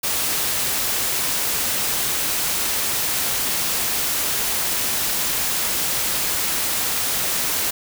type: noise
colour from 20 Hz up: white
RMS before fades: -22 dBFS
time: 0.03-7.71 s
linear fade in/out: 10 ms
effects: none